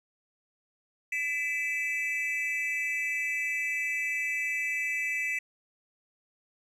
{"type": "tone cluster", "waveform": "triangle", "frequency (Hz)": [2003, 2326, 2618], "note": ["B6", "D7", "E7"], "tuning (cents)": [24, -17, -13], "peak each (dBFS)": [-30, -32, -32], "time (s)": [1.12, 5.39], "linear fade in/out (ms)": 5, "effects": []}